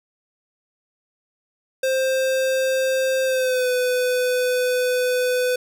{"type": "tone with pitch glide", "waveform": "square", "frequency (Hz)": [525, 500.4], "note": ["C5", "B4"], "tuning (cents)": [6, 23], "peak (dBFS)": -19, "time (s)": [1.83, 5.56], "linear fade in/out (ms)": 5, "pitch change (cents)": -83, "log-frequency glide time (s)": [3.25, 3.69], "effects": []}